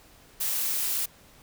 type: noise with high-pass filter sweep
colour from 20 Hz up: blue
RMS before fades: -28 dBFS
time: 0.4-1.06 s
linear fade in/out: 10 ms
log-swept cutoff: 410 to 260 Hz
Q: 1.8
effects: pink hiss -55 dBFS RMS until 1.42 s